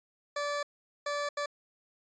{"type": "tone bursts at uneven times", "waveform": "20% pulse", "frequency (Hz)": 580, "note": "D5", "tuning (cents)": -22, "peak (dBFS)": -26, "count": 3, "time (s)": [[0.36, 0.63], [1.06, 1.29], [1.37, 1.46]], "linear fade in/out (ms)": 5, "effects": ["resampled to 16000 Hz"]}